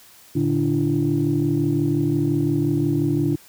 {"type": "tone cluster", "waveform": "sine", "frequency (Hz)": [114.3, 146.9, 292.1, 337.8], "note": ["A#2", "D3", "D4", "E4"], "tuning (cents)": [-34, 1, -9, 42], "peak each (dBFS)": [-26, -22, -21, -23], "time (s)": [0.35, 3.36], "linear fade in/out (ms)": 10, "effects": ["tanh soft clip ceiling -9 dBFS", "white hiss -49 dBFS RMS until 3.48 s"]}